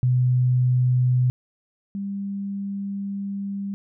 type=tone pair in turn; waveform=sine; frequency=125.7 / 198.67 Hz; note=B2 / G3; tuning=+31 / +23 cents; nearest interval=minor sixth; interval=792 cents; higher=second; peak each=-16 / -26 dBFS; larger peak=first; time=0.03-1.3 / 1.95-3.74 s; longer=second; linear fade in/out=0 ms; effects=none

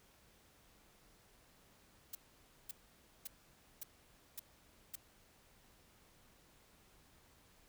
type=noise bursts; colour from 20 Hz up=blue; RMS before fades=-44 dBFS; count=6; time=2.13-4.956 s; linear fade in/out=5 ms; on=21 ms; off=540 ms; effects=pink hiss -67 dBFS RMS until 7.68 s

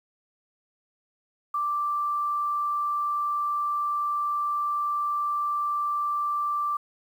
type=tone with quantisation; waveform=sine; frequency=1174.7 Hz; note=D6; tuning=in tune; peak=-24 dBFS; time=1.54-6.77 s; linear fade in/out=5 ms; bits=9; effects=none

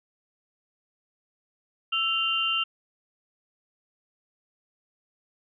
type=tone cluster; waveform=sine; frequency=1329 / 2792 / 3088 Hz; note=E6 / F7 / G7; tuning=+14 / -1 / -27 cents; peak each=-30 / -25 / -30 dBFS; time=1.92-2.64 s; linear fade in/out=10 ms; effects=none

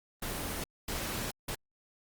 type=noise bursts at uneven times; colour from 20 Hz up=pink; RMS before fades=-36 dBFS; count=3; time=0.22-0.64 / 0.88-1.31 / 1.48-1.55 s; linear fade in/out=5 ms; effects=Opus 24 kbps

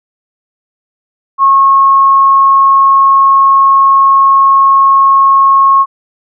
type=tone; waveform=sine; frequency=1090 Hz; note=C#6; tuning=29 cents flat; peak=-3 dBFS; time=1.38-5.86 s; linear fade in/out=50 ms; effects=none

